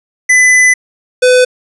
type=tone pair in turn; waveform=square; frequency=2005 / 502.4 Hz; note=B6 / B4; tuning=+26 / +30 cents; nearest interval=2 octaves; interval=2396 cents; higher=first; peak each=-5 dBFS; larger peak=neither; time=0.29-0.74 / 1.22-1.45 s; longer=first; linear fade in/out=10 ms; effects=resampled to 24000 Hz + 7-bit